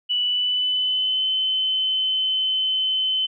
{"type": "tone with pitch glide", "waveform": "sine", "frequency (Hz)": [2960, 3054], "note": ["F#7", "G7"], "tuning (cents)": [0, -46], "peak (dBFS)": -19, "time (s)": [0.09, 3.27], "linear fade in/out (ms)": 20, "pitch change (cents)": 54, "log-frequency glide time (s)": [0.22, 1.27], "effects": []}